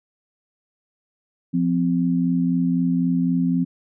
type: tone pair together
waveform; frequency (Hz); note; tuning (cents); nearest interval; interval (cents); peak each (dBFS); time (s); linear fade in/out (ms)
sine; 174.4 / 258.3; F3 / C4; -2 / -22; perfect fifth; 680; -20; 1.53-3.65; 20
effects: none